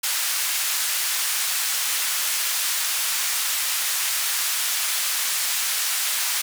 white band-pass noise, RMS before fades -24 dBFS, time 0.03-6.42 s, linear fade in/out 10 ms, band 1200 to 13000 Hz, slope 12 dB/octave, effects none

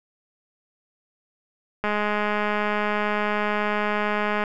click train, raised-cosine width 0.5 ms, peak -10 dBFS, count 544, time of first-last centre 1.84-4.438 s, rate 209 Hz, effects none

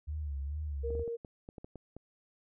sine tone with vibrato, 72.6 Hz, D2, 19 cents flat, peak -34 dBFS, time 0.07-1.04 s, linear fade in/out 20 ms, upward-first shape sine, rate 2.3 Hz, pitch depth 98 cents each way
sine tone, 466.2 Hz, A#4, in tune, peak -34 dBFS, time 0.83-1.17 s, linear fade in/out 20 ms
clicks, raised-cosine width 2 ms, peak -32 dBFS, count 10, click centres 0.905 / 0.952 / 0.995 / 1.078 / 1.248 / 1.489 / 1.582 / 1.645 / 1.757 / 1.966 s
effects none

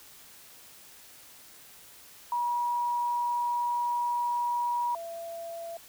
sine tone pair in turn, 961 / 672.5 Hz, B5 / E5, -48 / +34 cents, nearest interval tritone, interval 618 cents, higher first, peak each -26 / -36 dBFS, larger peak first, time 2.32-4.95 / 4.95-5.77 s, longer first, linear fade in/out 2 ms, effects white hiss -52 dBFS RMS until 5.88 s

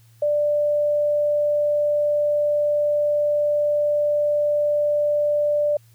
sine tone, 590 Hz, D5, 8 cents sharp, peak -17 dBFS, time 0.22-5.77 s, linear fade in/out 5 ms, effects added 114 Hz sine -50 dBFS peak until 5.94 s + white hiss -60 dBFS RMS until 5.94 s

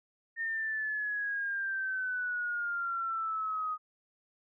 sine exponential sweep, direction down, 1833 to 1244.5 Hz, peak -31 dBFS, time 0.36-3.78 s, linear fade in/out 50 ms, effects none

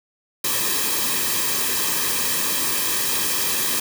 white noise with comb filter, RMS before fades -22 dBFS, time 0.44-3.8 s, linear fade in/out 5 ms, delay 1.4 ms, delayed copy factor -0.7, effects none

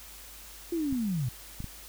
sine linear sweep, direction down, 349.2 to 113.1 Hz, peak -27 dBFS, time 0.72-1.29 s, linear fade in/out 5 ms
clicks, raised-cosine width 5 ms, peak -25 dBFS, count 3, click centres 0.927 / 1.604 / 1.643 s
effects added 50 Hz sine -52 dBFS peak until 1.88 s + white hiss -48 dBFS RMS until 1.88 s

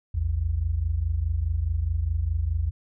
sine tone pair together, 58.2 / 83 Hz, A#1 / E2, -2 / +12 cents, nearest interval tritone, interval 614 cents, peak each -27 / -24 dBFS, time 0.14-2.71 s, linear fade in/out 10 ms, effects none

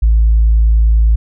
sine tone, 55 Hz, A1, in tune, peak -5 dBFS, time 0.02-1.16 s, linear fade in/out 10 ms, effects tanh soft clip ceiling -3 dBFS

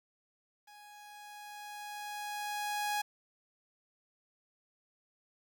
sawtooth tone with level ramp, 830.6 Hz, G#5, in tune, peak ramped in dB -50 to -27 dBFS, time 0.67-3.02 s, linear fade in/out 10 ms, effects 11-bit

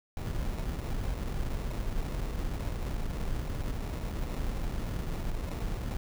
brown noise with sample-and-hold, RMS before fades -33 dBFS, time 0.17-5.97 s, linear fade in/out 2 ms, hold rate 1575 Hz, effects none

